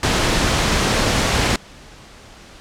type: noise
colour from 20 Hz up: pink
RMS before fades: -17 dBFS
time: 0.03-1.56 s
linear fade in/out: 2 ms
effects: pink hiss -42 dBFS RMS until 2.6 s + low-pass 7000 Hz 12 dB/octave